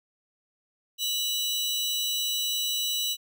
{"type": "tone pair together", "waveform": "sawtooth", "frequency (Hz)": [2960, 3923], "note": ["F#7", "B7"], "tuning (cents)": [0, -12], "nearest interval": "perfect fourth", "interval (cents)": 488, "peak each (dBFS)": -26, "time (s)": [0.98, 3.17], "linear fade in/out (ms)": 50, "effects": []}